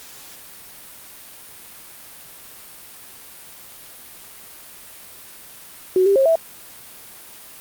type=tone with pitch steps; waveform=sine; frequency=371.7 / 395.8 / 538 / 655 Hz; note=F#4 / G4 / C5 / E5; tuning=+8 / +17 / +48 / -11 cents; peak=-12 dBFS; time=5.96-6.356 s; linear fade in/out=2 ms; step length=99 ms; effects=white hiss -41 dBFS RMS until 7.6 s + Opus 48 kbps